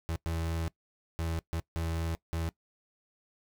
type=tone bursts at uneven times; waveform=35% pulse; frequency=82.2 Hz; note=E2; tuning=4 cents flat; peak=-29 dBFS; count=6; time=0.09-0.16 / 0.26-0.68 / 1.19-1.39 / 1.53-1.6 / 1.76-2.15 / 2.33-2.49 s; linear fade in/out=0 ms; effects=noise-tail reverb RT60 0.1 s tail -21 dB re dry